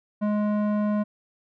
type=tone with low-pass filter; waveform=square; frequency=209.2 Hz; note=G#3; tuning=13 cents sharp; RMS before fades=-24 dBFS; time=0.21-1.04 s; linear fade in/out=20 ms; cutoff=1000 Hz; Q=0.94; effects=none